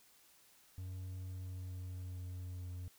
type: tone with pitch glide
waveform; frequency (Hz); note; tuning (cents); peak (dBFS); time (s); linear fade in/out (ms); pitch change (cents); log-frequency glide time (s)
triangle; 92.4 to 89.67; F#2 to F2; -2 to +46; -40; 0.78-2.88; 0; -52; 1.32-2.63
effects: white hiss -66 dBFS RMS until 2.98 s